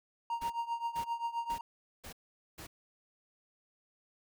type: tone with tremolo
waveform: triangle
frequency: 932.3 Hz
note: A#5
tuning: in tune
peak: -28 dBFS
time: 0.3-1.61 s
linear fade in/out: 2 ms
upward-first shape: triangle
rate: 7.6 Hz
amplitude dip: 90%
type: noise bursts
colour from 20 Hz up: pink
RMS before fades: -47 dBFS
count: 5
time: 0.41-2.67 s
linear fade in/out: 10 ms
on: 92 ms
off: 450 ms
effects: none